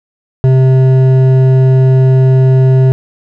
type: tone with hard clipping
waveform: sine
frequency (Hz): 130.81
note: C3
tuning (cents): 0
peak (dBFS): -6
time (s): 0.44-2.92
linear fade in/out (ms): 0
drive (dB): 9
effects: none